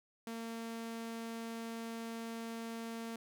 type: tone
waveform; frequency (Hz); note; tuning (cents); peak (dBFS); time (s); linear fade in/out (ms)
sawtooth; 228.5; A#3; -34; -37; 0.27-3.16; 2
effects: none